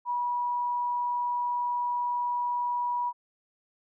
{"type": "tone", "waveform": "sine", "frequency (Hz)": 971, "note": "B5", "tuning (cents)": -30, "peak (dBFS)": -26, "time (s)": [0.05, 3.13], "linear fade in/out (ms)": 50, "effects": []}